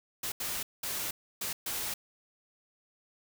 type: noise bursts at uneven times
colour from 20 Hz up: white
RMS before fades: -35 dBFS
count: 5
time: 0.23-0.32 / 0.4-0.63 / 0.83-1.11 / 1.41-1.53 / 1.66-1.94 s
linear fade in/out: 5 ms
effects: none